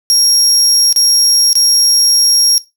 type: tone with dropouts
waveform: 30% pulse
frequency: 5588 Hz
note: F8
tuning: in tune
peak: -3 dBFS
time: 0.1-2.58 s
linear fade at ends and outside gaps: 0 ms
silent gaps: 0.927-0.961 / 1.53-1.554 s
effects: noise-tail reverb RT60 0.2 s tail -17 dB re dry